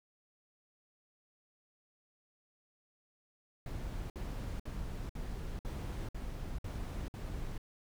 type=noise bursts; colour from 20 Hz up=brown; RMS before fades=-40 dBFS; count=8; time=3.66-7.579 s; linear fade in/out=2 ms; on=440 ms; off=57 ms; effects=none